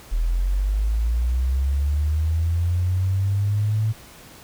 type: linear sweep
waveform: sine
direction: up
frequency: 38.89 to 110.4 Hz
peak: -18 dBFS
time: 0.11-3.93 s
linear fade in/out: 20 ms
effects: pink hiss -45 dBFS RMS until 4.43 s